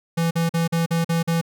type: tone bursts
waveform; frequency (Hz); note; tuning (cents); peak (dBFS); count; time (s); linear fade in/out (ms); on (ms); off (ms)
square; 166.7; E3; +20; -19; 7; 0.17-1.414; 10; 140; 44
effects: none